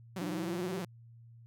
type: tone with vibrato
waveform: sawtooth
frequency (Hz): 179.7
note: F3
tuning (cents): +50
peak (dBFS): -32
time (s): 0.16-0.85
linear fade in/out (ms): 5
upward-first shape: sine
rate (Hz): 19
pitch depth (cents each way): 130
type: exponential sweep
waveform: sine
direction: up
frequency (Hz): 293.7 to 391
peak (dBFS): -37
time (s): 0.21-0.8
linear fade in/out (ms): 5
effects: added 116 Hz sine -52 dBFS peak until 1.46 s